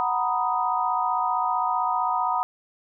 sine chord, B major seventh, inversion second, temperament equal, 740 / 932.3 / 987.8 / 1244.5 Hz, F#5 / A#5 / B5 / D#6, 0 / 0 / 0 / 0 cents, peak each -27 dBFS, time 0-2.43 s, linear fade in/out 0 ms, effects none

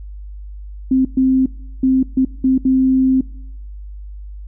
sine tone bursts at uneven times, 261.6 Hz, C4, in tune, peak -10 dBFS, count 6, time 0.91-1.05 / 1.17-1.46 / 1.83-2.03 / 2.17-2.25 / 2.44-2.58 / 2.65-3.21 s, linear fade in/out 5 ms, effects noise-tail reverb RT60 0.8 s tail -23 dB re dry + added 50 Hz sine -29 dBFS peak until 4.47 s

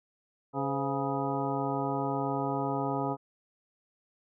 harmonic tone with a mistuned harmonic, 138.59 Hz, C#3, in tune, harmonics 1 / 2 / 3 / 4 / 5 / 6 / 7 / 9, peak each -36 / -34 / -36 / -38 / -37 / -36 / -38 / -39 dBFS, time 0.53-3.17 s, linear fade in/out 50 ms, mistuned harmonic 4, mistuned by -100 cents, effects none

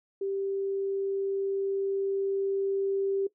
sine tone with level ramp, 392 Hz, G4, in tune, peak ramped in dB -28 to -25 dBFS, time 0.21-3.27 s, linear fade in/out 5 ms, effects noise-tail reverb RT60 0.1 s tail -17 dB re dry

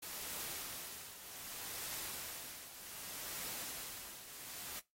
white noise with tremolo, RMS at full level -43 dBFS, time 0.02-4.8 s, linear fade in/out 10 ms, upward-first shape triangle, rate 0.65 Hz, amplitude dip 70%, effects noise-tail reverb RT60 0.2 s tail -19 dB re dry + AAC 48 kbps

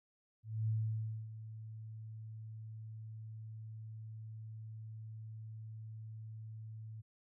sine tone with ADSR envelope, 110 Hz, A2, in tune, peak -31 dBFS, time 0.43-7.02 s, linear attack 250 ms, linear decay 600 ms, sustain -14 dB, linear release 19 ms, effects none

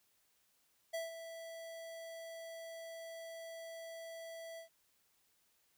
square tone with ADSR envelope, 659.3 Hz, E5, in tune, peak -37 dBFS, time 0.93-4.69 s, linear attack 15 ms, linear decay 160 ms, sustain -10 dB, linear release 110 ms, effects white hiss -75 dBFS RMS until 5.77 s

